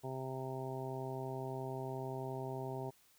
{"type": "harmonic tone", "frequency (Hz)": 131.5, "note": "C3", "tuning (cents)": 9, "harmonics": [1, 2, 3, 4, 5, 6, 7], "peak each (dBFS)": [-43, -49, -44, -53, -47, -50, -49], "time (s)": [0.03, 2.91], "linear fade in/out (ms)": 20, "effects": ["white hiss -68 dBFS RMS until 3.18 s"]}